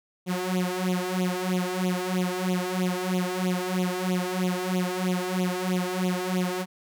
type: tone with flanger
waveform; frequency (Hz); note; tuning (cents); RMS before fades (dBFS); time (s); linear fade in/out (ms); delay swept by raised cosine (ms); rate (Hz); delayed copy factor
sawtooth; 182.6; F#3; -23; -27; 0.26-6.66; 50; 0.29 to 2.59; 3.1; +0.95
effects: none